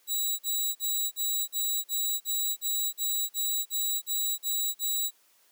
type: tone bursts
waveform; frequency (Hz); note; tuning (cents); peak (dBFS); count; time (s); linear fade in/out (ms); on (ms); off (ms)
10% pulse; 3896; B7; -24; -19; 14; 0.07-5.109; 50; 320; 43
effects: white hiss -64 dBFS RMS until 5.51 s + high-pass 300 Hz 12 dB/octave